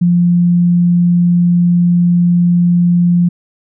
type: tone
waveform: sine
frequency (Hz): 174.61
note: F3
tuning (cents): 0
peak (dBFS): -7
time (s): 0.01-3.29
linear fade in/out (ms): 10
effects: none